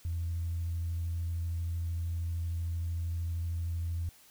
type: tone with vibrato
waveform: sine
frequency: 84.4 Hz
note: E2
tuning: 41 cents sharp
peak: -30 dBFS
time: 0.05-4.09 s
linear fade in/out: 0 ms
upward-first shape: sine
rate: 13 Hz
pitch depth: 15 cents each way
effects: tanh soft clip ceiling -26 dBFS + white hiss -59 dBFS RMS until 4.3 s